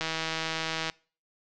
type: click train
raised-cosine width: 0.2 ms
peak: -13 dBFS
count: 144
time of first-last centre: 0.01-0.898 s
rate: 161 Hz
effects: noise-tail reverb RT60 0.4 s tail -24 dB re dry + low-pass 6000 Hz 12 dB/octave